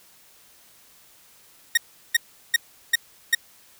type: tone bursts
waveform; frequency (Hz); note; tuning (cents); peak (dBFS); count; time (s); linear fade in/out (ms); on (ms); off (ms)
sawtooth; 1864.7; A#6; 0; -11; 5; 1.75-3.35; 5; 24; 370
effects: white hiss -54 dBFS RMS until 3.79 s